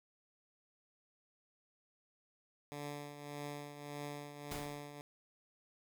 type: tone with tremolo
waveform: 10% pulse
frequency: 145.5 Hz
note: D3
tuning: 16 cents flat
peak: -33 dBFS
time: 2.72-5.01 s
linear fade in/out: 0 ms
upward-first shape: triangle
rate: 1.7 Hz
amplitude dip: 65%
type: noise with exponential decay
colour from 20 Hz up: pink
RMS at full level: -41 dBFS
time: 4.51-4.92 s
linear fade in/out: 5 ms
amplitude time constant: 87 ms
effects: none